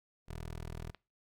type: tone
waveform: 15% pulse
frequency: 40.55 Hz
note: E1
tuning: 28 cents flat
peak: -35 dBFS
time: 0.28-0.91 s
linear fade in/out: 10 ms
type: clicks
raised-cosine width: 0.3 ms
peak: -41 / -32 dBFS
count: 2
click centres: 0.805 / 0.947 s
effects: noise-tail reverb RT60 0.3 s tail -24 dB re dry + AAC 64 kbps